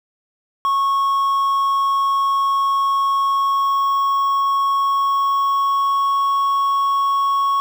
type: tone with pitch glide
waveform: triangle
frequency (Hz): 1100 to 1106.4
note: C#6 to C#6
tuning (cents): -14 to -4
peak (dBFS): -13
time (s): 0.65-7.6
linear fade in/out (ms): 0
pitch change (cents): +10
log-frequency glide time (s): 3.28-6.24
effects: 7-bit